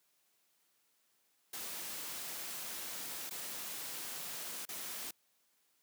white noise with dropouts, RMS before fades -43 dBFS, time 1.53-5.11 s, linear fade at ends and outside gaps 5 ms, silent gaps 3.296-3.308 / 4.654-4.688 s, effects white hiss -75 dBFS RMS until 5.82 s + high-pass 150 Hz 12 dB/octave

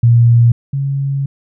sine tone pair in turn, 118 / 138.31 Hz, A#2 / C#3, +22 / -4 cents, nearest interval minor third, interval 274 cents, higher second, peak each -5 / -14 dBFS, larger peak first, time 0.03-0.52 / 0.73-1.26 s, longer second, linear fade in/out 5 ms, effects none

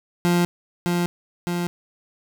30% pulse tone with echo, 174.61 Hz, F3, in tune, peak -14 dBFS, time 0.25-0.45 s, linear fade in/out 0 ms, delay 610 ms, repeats 2, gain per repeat -3 dB, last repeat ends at 1.67 s, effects none

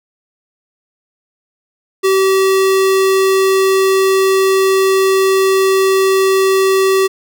square tone, 383.9 Hz, G4, 36 cents flat, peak -10 dBFS, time 2.03-7.08 s, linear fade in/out 20 ms, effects none

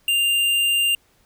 sine tone with tanh clipping, 2794 Hz, F7, in tune, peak -18 dBFS, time 0.08-0.95 s, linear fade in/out 2 ms, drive 16 dB, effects pink hiss -60 dBFS RMS until 1.25 s

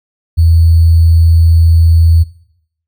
sine tone with sample-and-hold, 82.6 Hz, E2, 4 cents sharp, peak -4 dBFS, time 0.37-2.24 s, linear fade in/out 20 ms, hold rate 4410 Hz, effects noise-tail reverb RT60 0.7 s tail -19 dB re dry

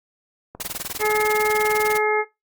click train, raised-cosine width 1 ms, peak -23 dBFS, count 29, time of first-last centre 0.55-1.95 s, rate 20 Hz
white noise with tremolo, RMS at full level -27 dBFS, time 0.6-1.98 s, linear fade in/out 5 ms, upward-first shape sine, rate 20 Hz, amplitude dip 95%
harmonic tone, 425.9 Hz, G#4, 44 cents sharp, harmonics 1 / 2 / 3 / 4 / 5, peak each -20 / -24 / -28 / -28 / -24 dBFS, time 0.99-2.25 s, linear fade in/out 50 ms
effects noise-tail reverb RT60 0.2 s tail -19 dB re dry + Opus 48 kbps

